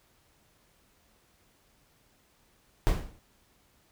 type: noise with exponential decay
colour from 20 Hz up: brown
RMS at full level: -20 dBFS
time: 2.87-3.19 s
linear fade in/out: 0 ms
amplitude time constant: 69 ms
effects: pink hiss -66 dBFS RMS until 3.91 s